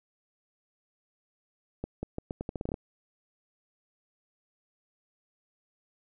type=accelerating click train; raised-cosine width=2 ms; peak=-20 dBFS; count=12; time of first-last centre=1.84-2.742 s; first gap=190 ms; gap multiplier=0.81; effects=none